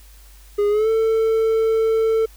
triangle tone with pitch glide, 411.2 to 445.8 Hz, G#4 to A4, -17 to +23 cents, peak -13 dBFS, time 0.58-2.26 s, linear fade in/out 10 ms, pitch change +140 cents, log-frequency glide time 0.69-0.89 s, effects added 50 Hz sine -43 dBFS peak until 2.36 s + white hiss -51 dBFS RMS until 2.36 s

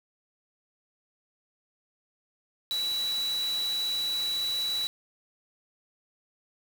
sine tone in noise, 3931 Hz, B7, 9 cents flat, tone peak -27 dBFS, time 2.71-4.87 s, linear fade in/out 0 ms, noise white, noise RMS -40 dBFS, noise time 2.71-4.87 s, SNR +10 dB, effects none

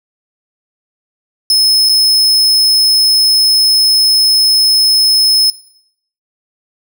40% pulse tone with dropouts, 5190 Hz, E8, 28 cents flat, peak -6 dBFS, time 1.5-5.5 s, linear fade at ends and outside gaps 1 ms, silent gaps 1.889-1.894 s, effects noise-tail reverb RT60 0.7 s tail -19 dB re dry

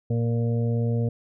harmonic tone, 116.54 Hz, A#2, in tune, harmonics 1 / 2 / 4 / 5 / 6, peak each -22 / -29 / -31 / -39 / -45 dBFS, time 0.1-1.09 s, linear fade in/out 5 ms, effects none

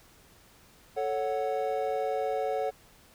triangle chord, F# minor, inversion first, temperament equal, 440 / 554.4 / 740 Hz, A4 / C#5 / F#5, 0 / 0 / 0 cents, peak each -30 dBFS, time 0.96-2.71 s, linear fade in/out 20 ms, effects pink hiss -58 dBFS RMS until 3.14 s

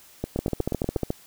two click trains, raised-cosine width 2 ms, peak -11 / -13 dBFS, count 11 / 7, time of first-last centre 0.39-1.104 / 0.24-0.964 s, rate 14 / 8.29 Hz, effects white hiss -52 dBFS RMS until 1.26 s

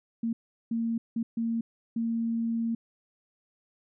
sine tone bursts at uneven times, 229.5 Hz, A#3, 27 cents flat, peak -26 dBFS, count 5, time 0.23-0.33 / 0.71-0.98 / 1.16-1.23 / 1.37-1.61 / 1.96-2.75 s, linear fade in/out 5 ms, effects none

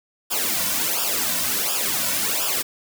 white noise with flanger, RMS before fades -23 dBFS, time 0.3-2.63 s, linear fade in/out 20 ms, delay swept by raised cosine 0.48 to 2.48 ms, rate 1.4 Hz, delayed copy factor -0.85, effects none

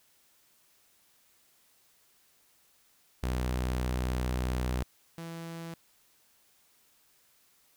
sawtooth tone pair in turn, 62.5 / 166.23 Hz, B1 / E3, +21 / +15 cents, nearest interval octave + perfect fourth, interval 1694 cents, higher second, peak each -25 / -35 dBFS, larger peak first, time 3.23-4.83 / 5.18-5.74 s, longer first, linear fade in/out 0 ms, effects white hiss -66 dBFS RMS until 7.76 s

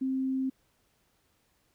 sine tone, 263.6 Hz, C4, 13 cents sharp, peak -27 dBFS, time 0.01-0.5 s, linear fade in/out 10 ms, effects pink hiss -71 dBFS RMS until 1.74 s

